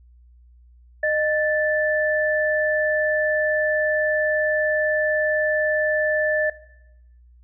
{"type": "tone pair together", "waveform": "sine", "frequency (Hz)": [614, 1757.8], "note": ["D#5", "A6"], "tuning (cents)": [-23, -2], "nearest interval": "octave + tritone", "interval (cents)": 1821, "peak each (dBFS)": -21, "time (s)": [1.03, 6.5], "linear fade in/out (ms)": 5, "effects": ["noise-tail reverb RT60 0.9 s tail -18 dB re dry", "added 60 Hz sine -48 dBFS peak until 7.43 s"]}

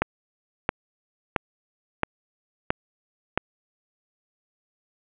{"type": "click train", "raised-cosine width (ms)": 0.5, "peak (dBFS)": -5, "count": 6, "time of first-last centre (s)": [0.02, 3.376], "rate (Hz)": 1.49, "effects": ["resampled to 8000 Hz", "7-bit"]}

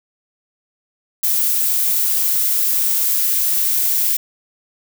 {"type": "noise with high-pass filter sweep", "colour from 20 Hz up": "violet", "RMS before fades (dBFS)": -17, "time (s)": [1.23, 4.17], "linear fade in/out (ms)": 5, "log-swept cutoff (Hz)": [550, 1800], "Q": 1.3, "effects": []}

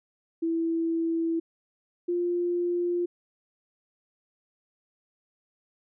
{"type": "tone pair in turn", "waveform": "sine", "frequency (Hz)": [330, 350], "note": ["E4", "F4"], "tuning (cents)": [2, 4], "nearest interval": "minor second", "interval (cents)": 102, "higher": "second", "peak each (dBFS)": [-24, -24], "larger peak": "neither", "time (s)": [[0.42, 1.4], [2.08, 3.06]], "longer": "neither", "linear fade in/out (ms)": 10, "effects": []}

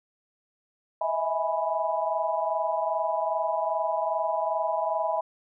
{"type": "chord", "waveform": "sine", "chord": "E major seventh", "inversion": "third", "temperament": "equal with one note detuned", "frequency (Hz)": [636.8, 659.3, 830.6, 987.8], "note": ["D#5", "E5", "G#5", "B5"], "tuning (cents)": [40, 0, 0, 0], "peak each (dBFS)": -30, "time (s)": [1.01, 5.21], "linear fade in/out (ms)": 5, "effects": []}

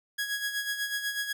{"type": "tone with tremolo", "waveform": "sawtooth", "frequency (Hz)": 1661.2, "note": "G#6", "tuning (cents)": 0, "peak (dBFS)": -24, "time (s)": [0.18, 1.33], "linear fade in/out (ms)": 10, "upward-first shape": "sine", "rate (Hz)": 8.1, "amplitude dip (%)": 60, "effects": []}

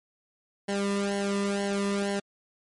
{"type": "tone with flanger", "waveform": "sawtooth", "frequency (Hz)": 200, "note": "G3", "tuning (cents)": 35, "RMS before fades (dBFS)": -28, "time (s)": [0.68, 2.2], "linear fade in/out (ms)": 10, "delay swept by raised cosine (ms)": [0.81, 1.33], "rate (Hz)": 2.1, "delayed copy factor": -1, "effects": ["MP3 48 kbps"]}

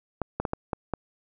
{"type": "clicks", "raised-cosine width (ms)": 1, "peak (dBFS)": -13, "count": 6, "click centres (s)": [0.217, 0.4, 0.452, 0.534, 0.732, 0.937], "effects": []}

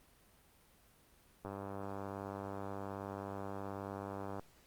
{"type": "click train", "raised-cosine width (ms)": 1, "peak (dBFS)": -29, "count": 292, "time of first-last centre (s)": [1.45, 4.395], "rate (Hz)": 98.8, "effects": ["pink hiss -66 dBFS RMS until 4.66 s", "Opus 32 kbps"]}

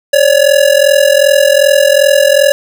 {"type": "ring-modulated tone", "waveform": "square", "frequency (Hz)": 566, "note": "C#5", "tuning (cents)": 36, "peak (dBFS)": -3, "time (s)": [0.13, 2.52], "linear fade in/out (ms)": 0, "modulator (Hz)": 21.3, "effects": []}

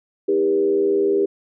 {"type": "tone with frequency modulation", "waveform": "sine", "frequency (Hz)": 398.2, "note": "G4", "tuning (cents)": 27, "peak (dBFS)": -15, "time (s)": [0.28, 1.26], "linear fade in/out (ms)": 10, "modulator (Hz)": 80.7, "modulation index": 0.75, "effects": []}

